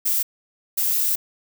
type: noise bursts at uneven times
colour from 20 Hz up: violet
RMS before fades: -21 dBFS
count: 2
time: 0.05-0.23 / 0.77-1.16 s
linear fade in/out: 10 ms
effects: none